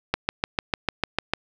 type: click train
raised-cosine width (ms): 0.3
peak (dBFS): -5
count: 9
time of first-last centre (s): 0.14-1.336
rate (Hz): 6.69
effects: none